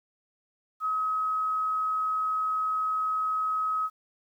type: tone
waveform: sine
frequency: 1274 Hz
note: D#6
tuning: 41 cents sharp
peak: -25 dBFS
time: 0.8-3.9 s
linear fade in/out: 50 ms
effects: 10-bit